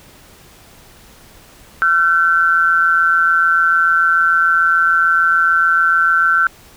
sine tone pair together, 1362.2 / 1529 Hz, F6 / G6, -44 / -44 cents, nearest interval major second, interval 200 cents, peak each -13 dBFS, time 1.82-6.47 s, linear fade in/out 0 ms, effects pink hiss -44 dBFS RMS until 6.76 s

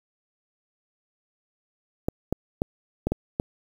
clicks, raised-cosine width 2 ms, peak -10 dBFS, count 6, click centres 2.085 / 2.326 / 2.619 / 3.07 / 3.12 / 3.399 s, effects 7-bit

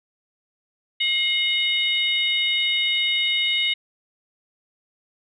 sine tone cluster, 2136 / 2944 / 3709 Hz, C7 / F#7 / A#7, +35 / -9 / -9 cents, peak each -23 dBFS, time 1-3.74 s, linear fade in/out 10 ms, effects tanh soft clip ceiling -9 dBFS

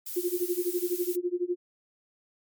violet noise, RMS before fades -36 dBFS, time 0.06-1.16 s, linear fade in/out 5 ms
sine tone with tremolo, 355 Hz, F4, 28 cents sharp, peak -23 dBFS, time 0.16-1.56 s, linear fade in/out 10 ms, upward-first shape sine, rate 12 Hz, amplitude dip 95%
effects MP3 96 kbps

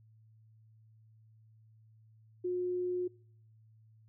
sine tone, 360 Hz, F#4, 47 cents flat, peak -31 dBFS, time 2.44-3.08 s, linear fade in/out 10 ms, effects noise-tail reverb RT60 0.6 s tail -26 dB re dry + added 110 Hz sine -59 dBFS peak until 4.08 s

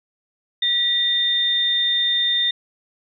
sine tone pair together, 1939 / 3625 Hz, B6 / A#7, -32 / -49 cents, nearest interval major seventh, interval 1083 cents, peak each -26 / -17 dBFS, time 0.62-2.51 s, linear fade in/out 5 ms, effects none

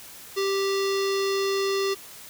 square tone with low-pass filter, 392 Hz, G4, in tune, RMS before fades -25 dBFS, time 0.36-1.95 s, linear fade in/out 20 ms, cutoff 5000 Hz, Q 2.7, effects white hiss -44 dBFS RMS until 2.29 s

